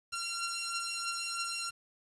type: beating tone pair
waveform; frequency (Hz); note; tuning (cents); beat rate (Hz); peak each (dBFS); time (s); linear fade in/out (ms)
10% pulse; 1374 / 1377.1; F6 / F6; -29 / -25; 3.1; -28 / -31; 0.12-1.71; 20
effects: resampled to 24000 Hz + 9-bit